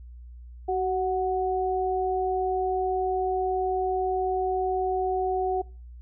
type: tone pair together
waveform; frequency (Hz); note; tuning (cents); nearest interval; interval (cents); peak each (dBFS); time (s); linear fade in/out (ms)
sine; 377.3 / 739; F#4 / F#5; +34 / -2; octave; 1164; -26; 0.68-5.62; 10
effects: noise-tail reverb RT60 0.4 s tail -25 dB re dry + added 60 Hz sine -41 dBFS peak until 6.01 s